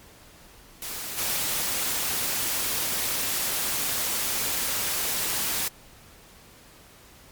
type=noise with level steps; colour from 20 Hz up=white; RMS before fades=-34 / -27 dBFS; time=0.82-5.68 s; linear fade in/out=2 ms; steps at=1.17 s; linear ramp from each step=20 ms; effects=pink hiss -51 dBFS RMS until 7.31 s + MP3 96 kbps

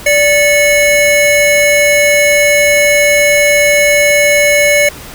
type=tone pair together; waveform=square; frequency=583.1 / 2200 Hz; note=D5 / C#7; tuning=-13 / -14 cents; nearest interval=octave + major seventh; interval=2299 cents; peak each=-10 dBFS; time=0.06-4.89 s; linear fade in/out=5 ms; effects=pink hiss -30 dBFS RMS until 5.14 s

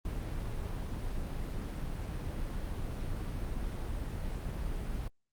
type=noise; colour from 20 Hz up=brown; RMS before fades=-36 dBFS; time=0.05-5.08 s; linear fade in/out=2 ms; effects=Opus 32 kbps

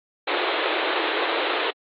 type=band-pass noise; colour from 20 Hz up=pink; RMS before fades=-24 dBFS; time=0.27-1.71 s; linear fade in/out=10 ms; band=310 to 4000 Hz; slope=96 dB/octave; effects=AAC 64 kbps

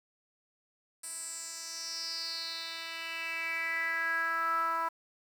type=tone with band-pass filter sweep; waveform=10% pulse; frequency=329.6 Hz; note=E4; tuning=in tune; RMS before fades=-35 dBFS; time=1.03-4.89 s; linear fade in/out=10 ms; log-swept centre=9000 to 1100 Hz; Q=5.5; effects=9-bit

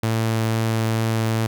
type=tone; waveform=sawtooth; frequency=112.2 Hz; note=A2; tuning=34 cents sharp; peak=-15 dBFS; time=0.03-1.47 s; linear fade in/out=5 ms; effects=none

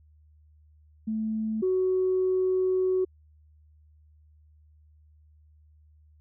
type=tone pair in turn; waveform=sine; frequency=218.9 / 372.4 Hz; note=A3 / F#4; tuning=-9 / +11 cents; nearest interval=major sixth; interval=920 cents; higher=second; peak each=-26 / -21 dBFS; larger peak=second; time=1.07-1.62 / 1.62-3.05 s; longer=second; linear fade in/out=10 ms; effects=tanh soft clip ceiling -17 dBFS + added 76 Hz sine -55 dBFS peak until 6.2 s

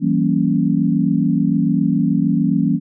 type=chord; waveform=sine; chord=E diminished seventh; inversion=none; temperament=equal with one note detuned; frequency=164.81 / 191.74 / 233.1 / 277.2 Hz; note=E3 / G3 / Bb3 / Db4; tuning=0 / -38 / 0 / 0 cents; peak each=-19 dBFS; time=0-2.8 s; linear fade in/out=50 ms; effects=none

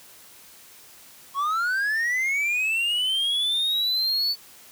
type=linear sweep; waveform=triangle; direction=up; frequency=1075 to 4514 Hz; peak=-20 dBFS; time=1.34-4.36 s; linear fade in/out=50 ms; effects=white hiss -49 dBFS RMS until 4.71 s + high-pass 60 Hz 12 dB/octave

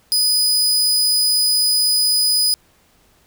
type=tone; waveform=sawtooth; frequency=4978 Hz; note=D#8; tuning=in tune; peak=-11 dBFS; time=0.12-2.54 s; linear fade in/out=0 ms; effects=pink hiss -56 dBFS RMS until 3.26 s

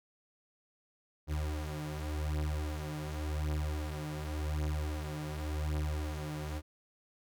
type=beating tone pair; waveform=35% pulse; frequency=75.4 / 76.29 Hz; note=D2 / D#2; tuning=+46 / -34 cents; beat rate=0.89 Hz; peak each=-36 / -34 dBFS; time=1.27-6.62 s; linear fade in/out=50 ms; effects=none

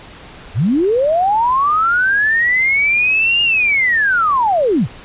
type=linear two-way sweep; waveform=sine; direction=up then down; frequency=81.5 to 2843 to 81.5 Hz; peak=-11 dBFS; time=0.54-4.88 s; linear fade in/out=50 ms; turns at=3.42 s; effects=pink hiss -37 dBFS RMS until 5.04 s + resampled to 8000 Hz

